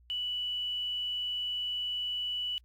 sine tone with quantisation, 2960 Hz, F#7, in tune, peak -31 dBFS, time 0.1-2.58 s, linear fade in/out 0 ms, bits 10, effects added 60 Hz sine -58 dBFS peak until 2.64 s + AAC 64 kbps

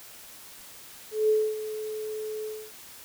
sine tone with ADSR envelope, 431.5 Hz, A4, 34 cents flat, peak -18 dBFS, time 1.11-2.72 s, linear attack 180 ms, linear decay 260 ms, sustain -13 dB, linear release 270 ms, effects white hiss -47 dBFS RMS until 3.04 s

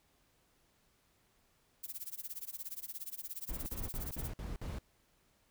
violet noise with tremolo, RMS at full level -41 dBFS, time 1.83-4.3 s, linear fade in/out 10 ms, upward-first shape sine, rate 17 Hz, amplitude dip 95%
brown noise bursts, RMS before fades -41 dBFS, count 6, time 3.49-4.785 s, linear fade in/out 0 ms, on 170 ms, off 55 ms
effects pink hiss -72 dBFS RMS until 5.5 s

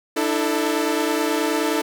sawtooth tone cluster, 297.9 / 327.4 / 442.4 Hz, D4 / E4 / A4, +25 / -12 / +9 cents, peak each -20 dBFS, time 0.16-1.82 s, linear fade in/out 10 ms, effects none

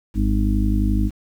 harmonic tone, 51.5 Hz, G#1, 14 cents flat, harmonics 1 / 2 / 4 / 5 / 6, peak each -18 / -24 / -23 / -28 / -26 dBFS, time 0.14-1.11 s, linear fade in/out 50 ms, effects 8-bit

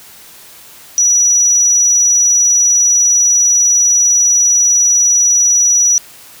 sine tone, 5860 Hz, F#8, 18 cents flat, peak -7 dBFS, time 0.98-5.98 s, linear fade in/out 0 ms, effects white hiss -38 dBFS RMS until 6.4 s

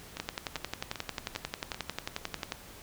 two click trains, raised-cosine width 0.2 ms, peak -15 / -20 dBFS, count 27 / 5, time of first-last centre 0.2-2.521 / 0.17-1.745 s, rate 11.2 / 2.54 Hz, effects pink hiss -50 dBFS RMS until 2.82 s

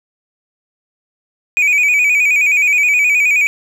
triangle tone with vibrato, 2377 Hz, D7, 20 cents sharp, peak -8 dBFS, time 1.57-3.47 s, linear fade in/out 0 ms, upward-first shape square, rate 9.5 Hz, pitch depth 65 cents each way, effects none

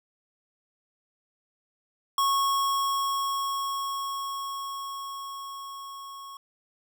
square tone with level ramp, 1100 Hz, C#6, 14 cents flat, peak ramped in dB -22 to -41 dBFS, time 2.18-6.37 s, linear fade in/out 2 ms, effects none

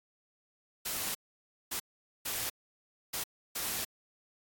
white noise bursts at uneven times, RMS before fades -35 dBFS, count 5, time 0.85-1.15 / 1.71-1.8 / 2.25-2.5 / 3.13-3.24 / 3.55-3.85 s, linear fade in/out 10 ms, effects AAC 64 kbps

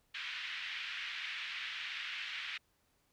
pink band-pass noise, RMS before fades -42 dBFS, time 0.14-2.58 s, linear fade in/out 10 ms, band 1800 to 3400 Hz, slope 24 dB/octave, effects pink hiss -75 dBFS RMS until 3.12 s

